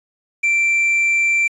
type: tone with quantisation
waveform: triangle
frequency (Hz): 2349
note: D7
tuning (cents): 0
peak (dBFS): -12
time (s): 0.43-1.48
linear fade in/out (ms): 10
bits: 7
effects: resampled to 24000 Hz